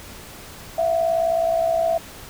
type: tone pair together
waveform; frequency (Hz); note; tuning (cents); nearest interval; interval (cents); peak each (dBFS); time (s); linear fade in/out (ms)
sine; 662 / 721.1; E5 / F#5; +7 / -45; minor second; 148; -18 / -25; 0.78-1.98; 5
effects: pink hiss -40 dBFS RMS until 2.29 s